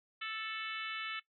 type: harmonic tone with a mistuned harmonic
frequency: 440 Hz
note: A4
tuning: in tune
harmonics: 3 / 4 / 5 / 6 / 7 / 8 / 9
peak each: -43 / -45 / -44 / -46 / -45 / -48 / -53 dBFS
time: 0.21-1.2 s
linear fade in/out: 10 ms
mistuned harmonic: 7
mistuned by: -38 cents
effects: noise-tail reverb RT60 0.1 s tail -17 dB re dry